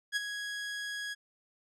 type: tone with ADSR envelope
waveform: sawtooth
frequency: 1661.2 Hz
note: G#6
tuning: in tune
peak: -23 dBFS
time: 0.12-1.15 s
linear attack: 43 ms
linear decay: 22 ms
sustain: -9 dB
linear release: 26 ms
effects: low-pass 8000 Hz 12 dB/octave